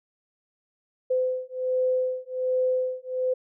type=beating tone pair; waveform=sine; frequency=510 / 511.3 Hz; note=C5 / C5; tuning=-44 / -40 cents; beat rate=1.3 Hz; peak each=-26 dBFS; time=1.1-3.34 s; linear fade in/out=10 ms; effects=none